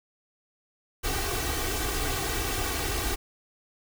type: noise with comb filter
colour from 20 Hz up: pink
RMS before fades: -29 dBFS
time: 1.03-3.16 s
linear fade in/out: 20 ms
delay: 2.6 ms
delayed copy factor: +0.85
effects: none